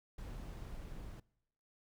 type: noise with level ramp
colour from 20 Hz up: brown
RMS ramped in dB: -45 to -48 dBFS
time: 0.18-1.2 s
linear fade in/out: 5 ms
effects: noise-tail reverb RT60 0.9 s tail -24 dB re dry